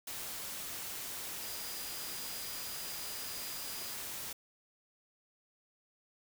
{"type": "tone in noise", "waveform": "sine", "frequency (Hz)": 4900, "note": "D#8", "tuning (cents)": -27, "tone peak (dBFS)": -48, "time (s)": [1.42, 3.94], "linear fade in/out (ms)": 5, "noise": "white", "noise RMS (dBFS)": -42, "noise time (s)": [0.07, 4.33], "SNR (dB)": -9, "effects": []}